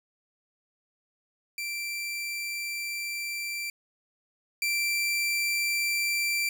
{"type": "tone pair in turn", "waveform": "sawtooth", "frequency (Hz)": [2349, 2349], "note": ["D7", "D7"], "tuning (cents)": [0, 0], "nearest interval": "unison", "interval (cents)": 0, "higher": "neither", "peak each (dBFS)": [-28, -22], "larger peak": "second", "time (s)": [[1.58, 3.7], [4.62, 6.49]], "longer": "first", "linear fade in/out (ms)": 2, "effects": []}